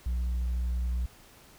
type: tone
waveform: sine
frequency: 61 Hz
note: B1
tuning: 21 cents flat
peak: -24 dBFS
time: 0.06-1.06 s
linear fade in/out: 5 ms
effects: tanh soft clip ceiling -26 dBFS + pink hiss -55 dBFS RMS until 1.58 s